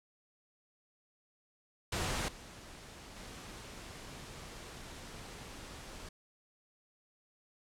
pink noise with level steps, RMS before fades -35 / -51 / -48 dBFS, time 1.92-6.09 s, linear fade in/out 5 ms, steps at 2.28 / 3.16 s, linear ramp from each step 5 ms, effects low-pass 9000 Hz 12 dB/octave

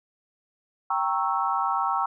sine chord, G diminished seventh, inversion none, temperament equal with one note detuned, 784 / 932.3 / 1101.1 / 1318.5 Hz, G5 / Bb5 / Db6 / Fb6, 0 / 0 / -12 / 0 cents, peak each -28 dBFS, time 0.9-2.06 s, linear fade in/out 5 ms, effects none

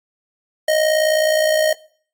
square tone with amplitude modulation, 622.3 Hz, D#5, in tune, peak -12 dBFS, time 0.68-1.73 s, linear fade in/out 5 ms, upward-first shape sine, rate 59.5 Hz, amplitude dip 55%, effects noise-tail reverb RT60 0.5 s tail -21 dB re dry + AAC 64 kbps

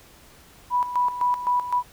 sine tone with tremolo, 984 Hz, B5, 7 cents flat, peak -18 dBFS, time 0.7-1.83 s, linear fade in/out 50 ms, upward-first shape square, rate 3.9 Hz, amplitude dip 70%, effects pink hiss -51 dBFS RMS until 1.92 s

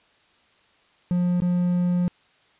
triangle tone with dropouts, 177.4 Hz, F3, 27 cents sharp, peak -17 dBFS, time 1.11-2.08 s, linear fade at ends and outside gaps 0 ms, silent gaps 1.403-1.42 s, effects white hiss -60 dBFS RMS until 2.59 s + resampled to 8000 Hz

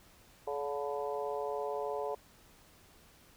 harmonic tone with a mistuned harmonic, 142.9 Hz, D3, 47 cents flat, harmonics 3 / 4 / 5 / 6 / 7, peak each -37 / -39 / -41 / -43 / -44 dBFS, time 0.47-2.15 s, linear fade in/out 5 ms, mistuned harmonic 6, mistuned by +36 cents, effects pink hiss -61 dBFS RMS until 3.36 s

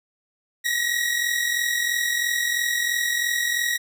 sawtooth tone pair together, 1888 / 1931 Hz, A#6 / B6, +22 / -39 cents, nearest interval unison, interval 39 cents, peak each -20 / -22 dBFS, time 0.64-3.78 s, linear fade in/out 20 ms, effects none

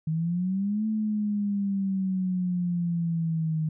sine exponential two-way sweep, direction up then down, 155.56 to 218.8 to 155.56 Hz, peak -24 dBFS, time 0.07-3.69 s, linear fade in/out 5 ms, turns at 0.86 s, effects none

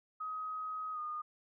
sine tone with pitch glide, 1262 to 1224.7 Hz, D#6 to D#6, +24 to -28 cents, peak -37 dBFS, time 0.2-1.22 s, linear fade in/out 10 ms, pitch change -52 cents, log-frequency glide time 0.93-0.99 s, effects none

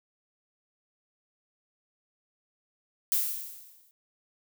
violet noise with exponential decay, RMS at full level -24 dBFS, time 3.12-3.91 s, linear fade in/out 0 ms, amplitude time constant 170 ms, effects none

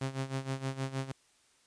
sawtooth tone with tremolo, 133.8 Hz, C3, 39 cents sharp, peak -27 dBFS, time 0.01-1.12 s, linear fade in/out 5 ms, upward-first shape sine, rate 6.4 Hz, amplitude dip 80%, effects white hiss -67 dBFS RMS until 1.66 s + resampled to 22050 Hz

